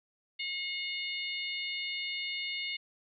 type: harmonic tone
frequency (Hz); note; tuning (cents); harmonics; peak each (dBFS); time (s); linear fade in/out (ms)
720; F#5; -47; 3 / 4 / 5 / 6; -37 / -39 / -41 / -43; 0.39-2.77; 10
effects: none